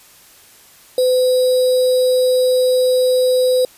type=tone with sample-and-hold; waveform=sine; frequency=507 Hz; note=B4; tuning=45 cents sharp; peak=-11 dBFS; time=0.98-3.65 s; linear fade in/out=2 ms; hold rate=4410 Hz; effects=white hiss -46 dBFS RMS until 3.77 s + resampled to 32000 Hz